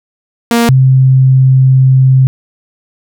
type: tone pair in turn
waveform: sawtooth / sine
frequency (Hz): 234.2 / 131.44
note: A#3 / C3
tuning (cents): +8 / +8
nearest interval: minor seventh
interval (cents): 1000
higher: first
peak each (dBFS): -3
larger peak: neither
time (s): 0.51-0.69 / 0.69-2.27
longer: second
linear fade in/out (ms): 0
effects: none